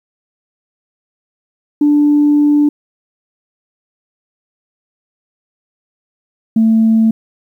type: tone pair in turn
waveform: sine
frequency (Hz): 293.7 / 223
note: D4 / A3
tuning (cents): 0 / +23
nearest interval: perfect fourth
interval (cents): 477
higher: first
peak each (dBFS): -6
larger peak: neither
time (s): 1.81-2.69 / 6.56-7.11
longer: first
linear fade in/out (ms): 5
effects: tanh soft clip ceiling -3 dBFS + 8-bit